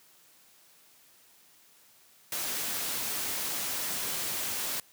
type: noise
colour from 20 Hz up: white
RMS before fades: -33 dBFS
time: 2.32-4.8 s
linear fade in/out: 2 ms
effects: white hiss -60 dBFS RMS until 4.92 s + high-pass 100 Hz 12 dB/octave